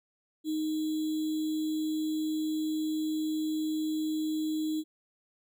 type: tone with sample-and-hold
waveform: sine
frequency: 311.1 Hz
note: D#4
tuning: in tune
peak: -28 dBFS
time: 0.44-4.84 s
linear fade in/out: 50 ms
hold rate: 3675 Hz
effects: none